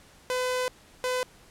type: tone bursts at uneven times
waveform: sawtooth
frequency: 505 Hz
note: B4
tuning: 39 cents sharp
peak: -22 dBFS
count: 2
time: 0.3-0.68 / 1.04-1.23 s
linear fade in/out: 0 ms
effects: pink hiss -55 dBFS RMS until 1.5 s + low-pass 11000 Hz 12 dB/octave